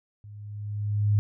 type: tone with level ramp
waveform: sine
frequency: 103.83 Hz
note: G#2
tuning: in tune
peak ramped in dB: -42 to -17 dBFS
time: 0.24-1.19 s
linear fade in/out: 0 ms
effects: none